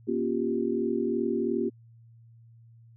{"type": "chord", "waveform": "sine", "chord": "G half-diminished seventh", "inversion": "first", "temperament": "equal with one note detuned", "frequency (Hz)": [237.8, 277.2, 349.2, 392], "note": ["Bb3", "Db4", "F4", "G4"], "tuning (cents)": [35, 0, 0, 0], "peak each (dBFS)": [-30, -33, -30, -30], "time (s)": [0.07, 1.7], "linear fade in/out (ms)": 20, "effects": ["added 115 Hz sine -51 dBFS peak until 2.96 s"]}